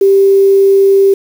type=tone with quantisation; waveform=sine; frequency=392.1 Hz; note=G4; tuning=in tune; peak=-4 dBFS; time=0.01-1.14 s; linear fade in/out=5 ms; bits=5; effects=none